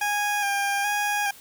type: tone with vibrato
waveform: 20% pulse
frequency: 813 Hz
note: G#5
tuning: 37 cents flat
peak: -18 dBFS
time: 0.01-1.31 s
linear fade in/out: 5 ms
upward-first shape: square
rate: 1.2 Hz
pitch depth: 25 cents each way
effects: white hiss -48 dBFS RMS until 1.4 s